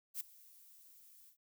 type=noise with ADSR envelope; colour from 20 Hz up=violet; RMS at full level=-38 dBFS; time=0.14-1.37 s; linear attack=64 ms; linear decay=8 ms; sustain=-23 dB; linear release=100 ms; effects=noise-tail reverb RT60 0.1 s tail -25 dB re dry